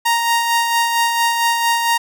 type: tone with tremolo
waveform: sawtooth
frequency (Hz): 932.3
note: A#5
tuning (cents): 0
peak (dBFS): -9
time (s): 0.05-1.98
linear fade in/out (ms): 10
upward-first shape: sine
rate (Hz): 4.4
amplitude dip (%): 40
effects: none